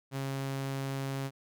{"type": "tone", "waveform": "sawtooth", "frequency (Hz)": 136, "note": "C#3", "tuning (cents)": -33, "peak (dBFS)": -29, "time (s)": [0.11, 1.31], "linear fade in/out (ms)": 50, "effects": []}